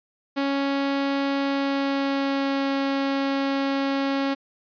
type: tone with pitch glide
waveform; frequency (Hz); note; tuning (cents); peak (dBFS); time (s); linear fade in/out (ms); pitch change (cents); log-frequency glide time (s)
sawtooth; 277.2 to 274.5; C#4 to C#4; 0 to -17; -18; 0.36-4.35; 20; -17; 1.39-2.71
effects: resampled to 11025 Hz